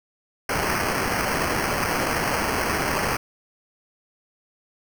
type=noise with sample-and-hold; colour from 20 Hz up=white; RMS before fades=-24 dBFS; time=0.49-3.17 s; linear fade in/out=5 ms; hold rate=3675 Hz; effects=none